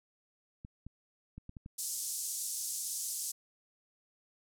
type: clicks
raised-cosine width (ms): 5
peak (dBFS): -33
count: 6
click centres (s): 0.649 / 0.866 / 1.38 / 1.494 / 1.568 / 1.661
type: band-pass noise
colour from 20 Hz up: pink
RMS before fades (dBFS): -38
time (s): 1.78-3.32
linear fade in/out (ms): 10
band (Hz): 6000 to 12000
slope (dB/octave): 24
effects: none